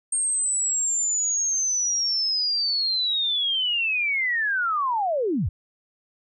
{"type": "linear sweep", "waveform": "sine", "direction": "down", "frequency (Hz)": [8610, 58.27], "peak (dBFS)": -21, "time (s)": [0.12, 5.49], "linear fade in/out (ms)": 5, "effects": []}